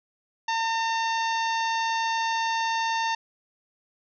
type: harmonic tone with a mistuned harmonic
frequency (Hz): 907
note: A#5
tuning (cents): -48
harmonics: 1 / 2 / 3 / 4 / 5 / 6 / 7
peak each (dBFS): -25 / -31 / -35 / -37 / -39 / -41 / -42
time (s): 0.48-3.15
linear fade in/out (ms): 5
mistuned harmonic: 7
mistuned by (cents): -20
effects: none